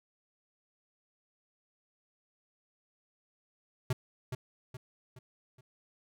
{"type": "tone with echo", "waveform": "square", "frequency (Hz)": 126.9, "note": "B2", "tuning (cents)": 47, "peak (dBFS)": -28, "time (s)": [3.9, 3.93], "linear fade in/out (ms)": 5, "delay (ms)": 420, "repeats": 4, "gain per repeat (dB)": -7, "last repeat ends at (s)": 5.61, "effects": []}